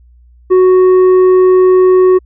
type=tone with tanh clipping; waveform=triangle; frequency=370 Hz; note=F#4; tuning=in tune; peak=-5 dBFS; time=0.5-2.19 s; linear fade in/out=20 ms; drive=10 dB; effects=added 60 Hz sine -40 dBFS peak until 2.25 s